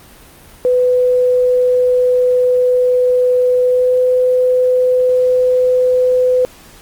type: tone with pitch glide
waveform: sine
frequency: 500 to 504.4 Hz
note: B4 to B4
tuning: +21 to +36 cents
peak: -9 dBFS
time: 0.65-6.45 s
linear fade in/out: 0 ms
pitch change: +15 cents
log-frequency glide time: 3.64-3.99 s
effects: pink hiss -41 dBFS RMS until 6.81 s + Opus 32 kbps